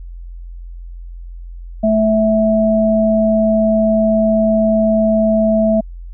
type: tone pair together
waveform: sine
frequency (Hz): 218.2 / 654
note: A3 / E5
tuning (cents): -14 / -14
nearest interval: octave + perfect fifth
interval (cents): 1900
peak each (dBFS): -13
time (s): 1.83-5.81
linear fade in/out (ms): 10
effects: added 43 Hz sine -28 dBFS peak until 6.13 s